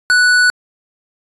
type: tone with hard clipping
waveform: sine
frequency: 1480 Hz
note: F#6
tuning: in tune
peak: -10 dBFS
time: 0.1-0.5 s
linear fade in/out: 0 ms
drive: 13 dB
effects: resampled to 24000 Hz